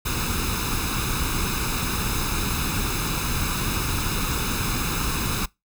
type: noise with comb filter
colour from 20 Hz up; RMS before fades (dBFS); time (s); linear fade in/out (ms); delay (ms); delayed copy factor
pink; -25; 0.05-5.46; 10; 0.78; +0.7
effects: noise-tail reverb RT60 0.2 s tail -23 dB re dry

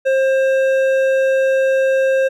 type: tone with hard clipping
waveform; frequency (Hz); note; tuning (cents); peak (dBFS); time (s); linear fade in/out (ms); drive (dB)
sine; 532; C5; +29; -14; 0.05-2.29; 20; 9
effects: none

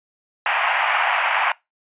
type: band-pass noise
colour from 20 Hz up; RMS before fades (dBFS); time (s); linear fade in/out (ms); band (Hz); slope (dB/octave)
pink; -20; 0.46-1.52; 2; 700 to 2800; 48
effects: noise-tail reverb RT60 0.2 s tail -22 dB re dry + resampled to 8000 Hz

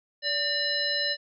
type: harmonic tone with a mistuned harmonic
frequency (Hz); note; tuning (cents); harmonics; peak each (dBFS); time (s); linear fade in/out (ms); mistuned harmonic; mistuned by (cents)
580; D5; -22; 1 / 3 / 5 / 7 / 9; -34 / -30 / -36 / -28 / -33; 0.22-1.17; 50; 3; +64
effects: none

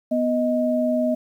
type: tone pair together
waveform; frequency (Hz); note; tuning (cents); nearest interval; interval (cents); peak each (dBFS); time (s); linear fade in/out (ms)
sine; 246.9 / 625.8; B3 / D#5; 0 / +10; octave + major third; 1610; -21; 0.11-1.15; 10
effects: 9-bit

